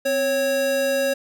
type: tone pair together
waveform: square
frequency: 259.6 / 550 Hz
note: C4 / C#5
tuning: -13 / -14 cents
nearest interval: octave + minor second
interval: 1299 cents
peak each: -31 / -20 dBFS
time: 0.05-1.14 s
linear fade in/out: 10 ms
effects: none